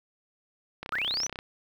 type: click train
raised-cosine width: 0.3 ms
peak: -20 dBFS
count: 19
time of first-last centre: 0.83-1.389 s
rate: 32.2 Hz
type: linear sweep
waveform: sine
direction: up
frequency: 1156 to 6130 Hz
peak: -27 dBFS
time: 0.92-1.27 s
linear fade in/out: 5 ms
effects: 9-bit